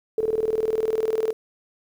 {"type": "tone with tremolo", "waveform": "sine", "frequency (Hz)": 440.2, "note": "A4", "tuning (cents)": 1, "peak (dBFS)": -18, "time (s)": [0.18, 1.33], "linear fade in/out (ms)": 2, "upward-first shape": "square", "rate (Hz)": 20, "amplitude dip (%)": 75, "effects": ["9-bit"]}